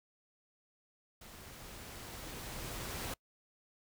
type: noise with level ramp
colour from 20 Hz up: pink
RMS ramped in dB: -53 to -40 dBFS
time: 1.21-3.14 s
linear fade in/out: 5 ms
effects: noise-tail reverb RT60 0.1 s tail -25 dB re dry